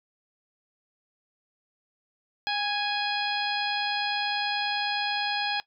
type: harmonic tone with a mistuned harmonic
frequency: 830.6 Hz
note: G#5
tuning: in tune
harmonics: 1 / 2 / 3 / 4 / 5 / 6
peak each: -30 / -32 / -34 / -33 / -34 / -36 dBFS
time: 2.47-5.6 s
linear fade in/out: 0 ms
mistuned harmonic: 1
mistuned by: -24 cents
effects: noise-tail reverb RT60 0.1 s tail -19 dB re dry